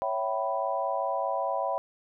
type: chord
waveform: sine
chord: C# half-diminished seventh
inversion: none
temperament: equal with one note detuned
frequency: 554.4 / 659.3 / 767.4 / 987.8 Hz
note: C#5 / E5 / G5 / B5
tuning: 0 / 0 / -37 / 0 cents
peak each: -32 dBFS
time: 0.02-1.78 s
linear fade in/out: 0 ms
effects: none